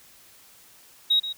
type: tone with echo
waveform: sine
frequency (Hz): 3800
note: A#7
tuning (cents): +33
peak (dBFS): -16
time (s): 1.1-1.2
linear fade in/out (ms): 10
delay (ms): 130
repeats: 1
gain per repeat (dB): -12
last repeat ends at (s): 1.33
effects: tanh soft clip ceiling -12 dBFS + white hiss -53 dBFS RMS until 1.37 s